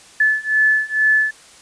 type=beating tone pair; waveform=sine; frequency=1733 / 1735.2 Hz; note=A6 / A6; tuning=-27 / -25 cents; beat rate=2.2 Hz; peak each=-17 / -16 dBFS; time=0.2-1.31 s; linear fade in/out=5 ms; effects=white hiss -45 dBFS RMS until 1.61 s + resampled to 22050 Hz